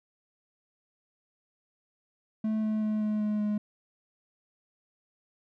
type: tone with pitch steps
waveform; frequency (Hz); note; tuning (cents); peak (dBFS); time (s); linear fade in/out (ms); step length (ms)
triangle; 217.5 / 215.9 / 214.3 / 212.7 / 211.1 / 209.5; A3 / A3 / A3 / G#3 / G#3 / G#3; -20 / -33 / -45 / +42 / +29 / +15; -24; 2.44-3.58; 5; 190
effects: none